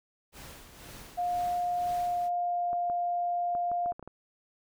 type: noise with tremolo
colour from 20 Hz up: pink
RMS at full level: -46 dBFS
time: 0.32-2.3 s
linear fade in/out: 50 ms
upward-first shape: sine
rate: 2 Hz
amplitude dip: 55%
type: tone with pitch glide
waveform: sine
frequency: 709 to 701.7 Hz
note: F5 to F5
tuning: +26 to +8 cents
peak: -27 dBFS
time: 1.17-3.93 s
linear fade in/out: 20 ms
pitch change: -18 cents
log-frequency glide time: 1.83-2.76 s
type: clicks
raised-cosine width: 1 ms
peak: -29 dBFS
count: 9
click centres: 2.731 / 2.899 / 3.551 / 3.716 / 3.86 / 3.921 / 3.995 / 4.027 / 4.076 s
effects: none